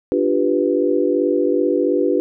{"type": "chord", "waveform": "sine", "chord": "G dominant seventh", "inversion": "second", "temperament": "equal", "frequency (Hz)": [293.7, 349.2, 392, 493.9], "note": ["D4", "F4", "G4", "B4"], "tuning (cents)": [0, 0, 0, 0], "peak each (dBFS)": -20, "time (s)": [0.12, 2.2], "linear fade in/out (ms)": 0, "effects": []}